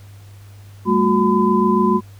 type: tone cluster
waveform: sine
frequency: 197.7 / 224.8 / 363.8 / 1010 Hz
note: G3 / A3 / F#4 / B5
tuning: +15 / +37 / -29 / +39 cents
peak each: -18 dBFS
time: 0.85-2.01 s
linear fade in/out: 50 ms
effects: added 100 Hz sine -38 dBFS peak until 2.19 s + pink hiss -51 dBFS RMS until 2.19 s